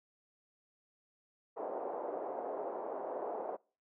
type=band-pass noise; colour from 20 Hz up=pink; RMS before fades=-40 dBFS; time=1.56-3.57 s; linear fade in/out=20 ms; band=420 to 810 Hz; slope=24 dB/octave; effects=noise-tail reverb RT60 0.4 s tail -26 dB re dry